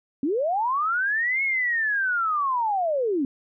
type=linear two-way sweep; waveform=sine; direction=up then down; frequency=253.5 to 2200 to 253.5 Hz; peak=-21 dBFS; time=0.23-3.25 s; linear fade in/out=2 ms; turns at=1.43 s; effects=none